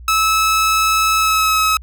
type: tone with pitch glide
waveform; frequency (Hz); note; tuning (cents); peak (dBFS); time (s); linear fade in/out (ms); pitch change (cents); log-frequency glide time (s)
sawtooth; 1300 to 1283.6; E6 to E6; -24 to -46; -9; 0.08-1.77; 2; -22; 1.17-1.57
effects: added 60 Hz sine -33 dBFS peak until 1.82 s